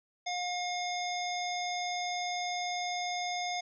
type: harmonic tone with a mistuned harmonic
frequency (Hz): 715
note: F5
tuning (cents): +41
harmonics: 1 / 3 / 5 / 7 / 9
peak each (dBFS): -34 / -39 / -41 / -42 / -44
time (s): 0.26-3.61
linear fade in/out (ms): 10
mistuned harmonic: 7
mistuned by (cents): +25
effects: none